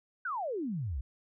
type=exponential sweep; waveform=sine; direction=down; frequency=1568 to 57 Hz; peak=-32 dBFS; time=0.25-1.01 s; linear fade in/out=5 ms; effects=none